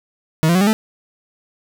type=tone with pitch steps; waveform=40% pulse; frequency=158.3 / 171.63 / 186.09 / 201.8 / 218.8 Hz; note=D#3 / F3 / F#3 / G#3 / A3; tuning=+30 / -30 / +10 / -49 / -9 cents; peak=-11 dBFS; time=0.43-0.73 s; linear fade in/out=0 ms; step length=60 ms; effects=none